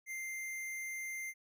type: tone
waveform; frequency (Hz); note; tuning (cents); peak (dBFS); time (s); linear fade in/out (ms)
square; 2093; C7; 0; -40; 0.06-1.34; 50
effects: none